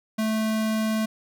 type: tone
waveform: square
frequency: 218.8 Hz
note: A3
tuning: 9 cents flat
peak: -23 dBFS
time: 0.18-1.06 s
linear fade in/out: 10 ms
effects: none